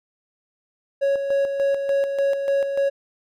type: tone with tremolo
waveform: triangle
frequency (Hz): 554.4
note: C#5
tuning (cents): 0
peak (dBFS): -15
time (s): 1.01-2.9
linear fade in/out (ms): 20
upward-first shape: square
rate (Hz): 3.4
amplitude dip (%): 50
effects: none